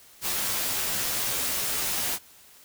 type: noise with comb filter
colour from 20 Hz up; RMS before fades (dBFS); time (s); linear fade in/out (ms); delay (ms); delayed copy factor
white; -28; 0.21-2.19; 50; 13; -0.6
effects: white hiss -53 dBFS RMS until 2.64 s